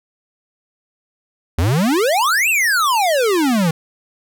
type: exponential two-way sweep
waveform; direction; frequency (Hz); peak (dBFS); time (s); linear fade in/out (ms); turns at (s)
square; up then down; 75.7 to 2785 to 155; -14; 1.58-3.71; 5; 2.49
effects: none